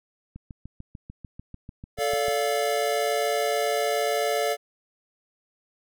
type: click train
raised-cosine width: 5 ms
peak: -27 dBFS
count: 14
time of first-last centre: 0.36-2.283 s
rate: 6.76 Hz
type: chord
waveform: square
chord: D minor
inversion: second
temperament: equal with one note detuned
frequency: 440 / 577.6 / 698.5 Hz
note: A4 / D5 / F5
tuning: 0 / -29 / 0 cents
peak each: -28 dBFS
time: 1.97-4.57 s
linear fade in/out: 50 ms
effects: none